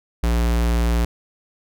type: tone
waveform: square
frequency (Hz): 58.27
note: A#1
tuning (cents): 0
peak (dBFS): -17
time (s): 0.23-1.05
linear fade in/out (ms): 5
effects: none